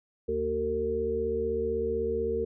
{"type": "harmonic tone", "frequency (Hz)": 75.9, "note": "D#2", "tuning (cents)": -42, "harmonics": [1, 3, 5, 6], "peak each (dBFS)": [-37, -38, -33, -28], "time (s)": [0.28, 2.45], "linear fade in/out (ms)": 10, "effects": []}